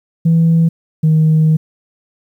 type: tone pair in turn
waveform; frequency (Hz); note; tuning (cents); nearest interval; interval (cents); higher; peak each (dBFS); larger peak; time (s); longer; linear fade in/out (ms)
sine; 164.81 / 157.06; E3 / D#3; 0 / +17; minor second; 83; first; -6; neither; 0.25-0.69 / 1.03-1.57; second; 10
effects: tanh soft clip ceiling -5 dBFS + 8-bit